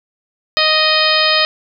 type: harmonic tone with a mistuned harmonic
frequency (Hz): 622.3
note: D#5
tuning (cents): 0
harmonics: 1 / 2 / 3 / 4 / 5 / 6 / 7 / 8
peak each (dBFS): -19 / -19 / -19 / -19 / -19 / -19 / -19 / -19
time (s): 0.57-1.45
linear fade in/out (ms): 0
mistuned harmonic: 7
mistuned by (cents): -37
effects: none